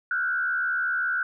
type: tone with frequency modulation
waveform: sine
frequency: 1480 Hz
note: F#6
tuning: in tune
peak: -23 dBFS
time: 0.11-1.23 s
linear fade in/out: 2 ms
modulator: 72.8 Hz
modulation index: 1.1
effects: none